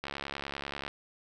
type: click train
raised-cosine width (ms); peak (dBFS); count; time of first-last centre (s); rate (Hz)
0.3; -20; 60; 0.04-0.879; 70.3
effects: none